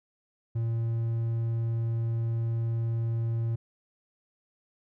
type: tone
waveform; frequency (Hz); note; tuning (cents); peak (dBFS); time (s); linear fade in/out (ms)
triangle; 114.9; A#2; -25; -24; 0.55-3.56; 10
effects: none